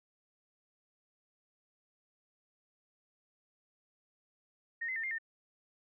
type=tone with pitch steps; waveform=sine; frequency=1851 / 2051 / 1809 / 2109 / 1816 Hz; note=A#6 / C7 / A6 / C7 / A#6; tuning=-13 / -35 / +48 / +13 / -46 cents; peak=-34 dBFS; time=4.81-5.185 s; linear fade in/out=10 ms; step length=75 ms; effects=none